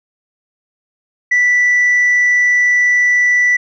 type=tone; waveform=sine; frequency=1969 Hz; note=B6; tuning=6 cents flat; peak=-7 dBFS; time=1.31-3.57 s; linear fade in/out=10 ms; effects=tanh soft clip ceiling -7 dBFS